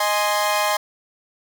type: chord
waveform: sawtooth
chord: Ab major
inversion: second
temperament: equal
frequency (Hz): 622.3 / 830.6 / 1046.5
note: Eb5 / Ab5 / C6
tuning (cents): 0 / 0 / 0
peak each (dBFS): -19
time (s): 0-0.77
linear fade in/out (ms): 5
effects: none